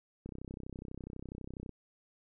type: click train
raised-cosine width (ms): 3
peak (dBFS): -30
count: 47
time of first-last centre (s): 0.26-1.693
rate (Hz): 32.1
effects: none